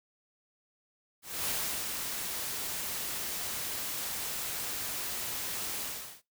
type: noise with ADSR envelope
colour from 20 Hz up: white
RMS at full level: -32 dBFS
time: 1.22-6.22 s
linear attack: 250 ms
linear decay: 370 ms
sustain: -4 dB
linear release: 410 ms
effects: noise-tail reverb RT60 0.2 s tail -20 dB re dry